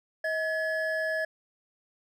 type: tone pair together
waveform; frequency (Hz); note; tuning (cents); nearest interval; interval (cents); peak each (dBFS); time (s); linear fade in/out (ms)
triangle; 636.5 / 1701; D#5 / G#6; +39 / +41; octave + perfect fourth; 1702; -28; 0.24-1.25; 5
effects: none